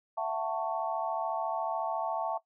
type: chord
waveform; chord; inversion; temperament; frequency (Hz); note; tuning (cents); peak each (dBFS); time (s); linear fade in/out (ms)
sine; F# minor seventh; third; just; 666 / 740 / 888 / 1110; E5 / F#5 / A5 / C#6; +18 / 0 / +16 / +2; -34 / -36 / -34 / -38; 0.17-2.38; 10
effects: noise-tail reverb RT60 0.1 s tail -17 dB re dry